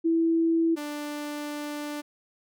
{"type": "tone pair in turn", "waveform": ["sine", "sawtooth"], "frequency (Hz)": [329.6, 294.9], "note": ["E4", "D4"], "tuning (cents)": [0, 7], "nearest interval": "major second", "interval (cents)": 193, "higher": "first", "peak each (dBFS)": [-20, -28], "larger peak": "first", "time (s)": [[0.04, 0.76], [0.76, 2.02]], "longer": "second", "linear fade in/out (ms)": 20, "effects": []}